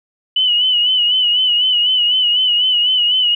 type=tone with vibrato; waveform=sine; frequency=2960 Hz; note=F#7; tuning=in tune; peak=-11 dBFS; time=0.36-3.35 s; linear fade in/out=5 ms; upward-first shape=sine; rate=4 Hz; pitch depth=58 cents each way; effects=none